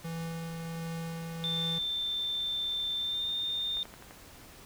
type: tone with tremolo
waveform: square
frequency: 165.3 Hz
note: E3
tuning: 5 cents sharp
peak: -35 dBFS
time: 0.04-1.79 s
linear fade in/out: 10 ms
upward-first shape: triangle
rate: 1.4 Hz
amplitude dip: 30%
type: tone with pitch glide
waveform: sine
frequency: 3562 to 3624 Hz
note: A7 to A#7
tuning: +21 to -50 cents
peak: -30 dBFS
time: 1.44-3.83 s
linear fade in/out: 0 ms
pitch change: +29 cents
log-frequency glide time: 2.99-3.3 s
type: click train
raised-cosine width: 0.5 ms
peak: -32 dBFS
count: 5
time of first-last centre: 3.77-4.109 s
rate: 11.8 Hz
effects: pink hiss -52 dBFS RMS until 4.65 s